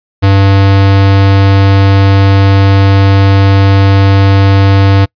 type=tone; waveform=square; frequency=98 Hz; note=G2; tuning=in tune; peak=-4 dBFS; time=0.22-5.06 s; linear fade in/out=20 ms; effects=noise-tail reverb RT60 0.1 s tail -26 dB re dry + resampled to 11025 Hz